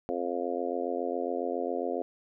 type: harmonic tone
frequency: 87.31 Hz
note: F2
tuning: in tune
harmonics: 3 / 4 / 5 / 6 / 7 / 8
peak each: -37 / -36 / -35 / -35 / -39 / -36 dBFS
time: 0.09-2.02 s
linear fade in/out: 0 ms
effects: none